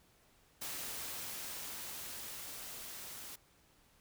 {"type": "noise with level ramp", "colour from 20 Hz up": "white", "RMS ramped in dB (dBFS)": [-42, -48], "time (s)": [0.61, 3.36], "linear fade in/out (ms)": 10, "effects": ["pink hiss -68 dBFS RMS until 4 s"]}